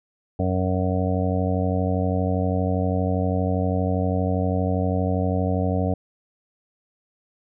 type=harmonic tone; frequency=92.5 Hz; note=F#2; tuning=in tune; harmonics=1 / 2 / 3 / 5 / 6 / 7 / 8; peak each=-23 / -26 / -28 / -30 / -31 / -31 / -32 dBFS; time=0.39-5.94 s; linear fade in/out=5 ms; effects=none

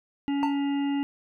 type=harmonic tone; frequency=281.4 Hz; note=C#4; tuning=26 cents sharp; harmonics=1 / 3 / 5 / 7 / 9 / 10; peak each=-24 / -37 / -49 / -44 / -54 / -43 dBFS; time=0.28-1.03 s; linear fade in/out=0 ms
type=tone with exponential decay; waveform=triangle; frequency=897 Hz; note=A5; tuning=33 cents sharp; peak=-19 dBFS; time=0.43-0.62 s; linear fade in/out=0 ms; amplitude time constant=40 ms
effects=none

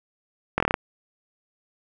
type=slowing click train; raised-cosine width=0.5 ms; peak=-5 dBFS; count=7; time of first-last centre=0.58-0.741 s; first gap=22 ms; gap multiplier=1.08; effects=none

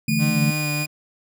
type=chord; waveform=sine; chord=D suspended second; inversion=none; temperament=equal with one note detuned; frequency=144.89 / 164.81 / 220 Hz; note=D3 / E3 / A3; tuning=-23 / 0 / 0 cents; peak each=-24 / -24 / -21 dBFS; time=0.08-0.51 s; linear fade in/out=5 ms
type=tone; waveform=sawtooth; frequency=2452 Hz; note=D#7; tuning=26 cents flat; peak=-22 dBFS; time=0.08-0.86 s; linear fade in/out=5 ms
type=tone with vibrato; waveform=35% pulse; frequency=150 Hz; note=D3; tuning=37 cents sharp; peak=-22 dBFS; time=0.18-0.87 s; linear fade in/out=50 ms; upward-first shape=sine; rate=3.2 Hz; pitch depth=22 cents each way
effects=none

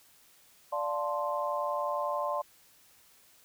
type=chord; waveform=sine; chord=D minor seventh; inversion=none; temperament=equal; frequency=587.3 / 698.5 / 880 / 1046.5 Hz; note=D5 / F5 / A5 / C6; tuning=0 / 0 / 0 / 0 cents; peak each=-33 / -38 / -37 / -33 dBFS; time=0.72-2.42 s; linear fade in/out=10 ms; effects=white hiss -61 dBFS RMS until 3.44 s

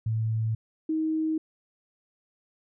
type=tone pair in turn; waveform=sine; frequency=111.2 / 315.8 Hz; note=A2 / D#4; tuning=+19 / +26 cents; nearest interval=octave + tritone; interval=1807 cents; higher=second; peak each=-24 dBFS; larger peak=neither; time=0.06-0.55 / 0.89-1.38 s; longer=neither; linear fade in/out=5 ms; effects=none

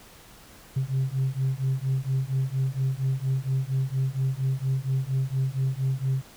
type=beating tone pair; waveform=sine; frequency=130.81 / 135.11 Hz; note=C3 / C#3; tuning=0 / -44 cents; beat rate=4.3 Hz; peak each=-25 dBFS; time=0.76-6.22 s; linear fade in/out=10 ms; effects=tanh soft clip ceiling -19 dBFS + pink hiss -50 dBFS RMS until 6.36 s

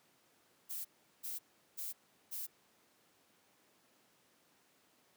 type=noise bursts; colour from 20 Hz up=violet; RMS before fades=-42 dBFS; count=4; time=0.69-2.47 s; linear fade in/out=20 ms; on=160 ms; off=380 ms; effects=pink hiss -70 dBFS RMS until 5.16 s + high-pass 200 Hz 12 dB/octave

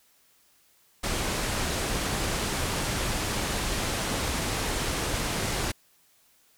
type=low-pass noise; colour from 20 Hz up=pink; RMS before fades=-29 dBFS; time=1.03-5.72 s; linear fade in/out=10 ms; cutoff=11000 Hz; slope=24 dB/octave; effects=white hiss -63 dBFS RMS until 6.57 s

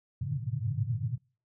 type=band-pass noise; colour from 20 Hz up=pink; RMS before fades=-32 dBFS; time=0.21-1.18 s; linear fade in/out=10 ms; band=100 to 150 Hz; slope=96 dB/octave; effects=noise-tail reverb RT60 0.4 s tail -26 dB re dry

